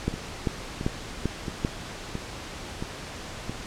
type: two click trains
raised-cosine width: 3 ms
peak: -18 / -11 dBFS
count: 6 / 5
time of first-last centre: 0.14-3.496 / 0.08-1.649 s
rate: 1.49 / 2.55 Hz
effects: pink hiss -38 dBFS RMS until 3.66 s + low-pass 7000 Hz 12 dB/octave